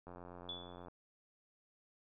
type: click train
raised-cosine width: 1 ms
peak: -37 dBFS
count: 73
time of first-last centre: 0.07-0.884 s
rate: 88.5 Hz
type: tone with exponential decay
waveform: sine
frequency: 3444 Hz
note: A7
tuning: 38 cents flat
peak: -39 dBFS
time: 0.49-0.86 s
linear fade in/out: 2 ms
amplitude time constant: 80 ms
effects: none